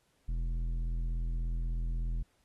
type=tone with tanh clipping; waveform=sine; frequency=41.71 Hz; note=E1; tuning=21 cents sharp; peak=-32 dBFS; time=0.28-2.23 s; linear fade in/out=10 ms; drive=10 dB; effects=pink hiss -73 dBFS RMS until 2.44 s + AAC 32 kbps